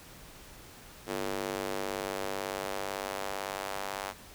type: tone with high-pass filter sweep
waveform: square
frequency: 49 Hz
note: G1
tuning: in tune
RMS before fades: -36 dBFS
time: 1.06-4.14 s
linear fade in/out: 50 ms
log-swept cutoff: 360 to 750 Hz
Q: 1.3
effects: pink hiss -51 dBFS RMS until 4.34 s